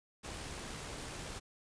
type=noise with amplitude modulation; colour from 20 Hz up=pink; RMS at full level=-43 dBFS; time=0.23-1.4 s; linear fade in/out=20 ms; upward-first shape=sine; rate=71.8 Hz; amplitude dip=25%; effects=resampled to 22050 Hz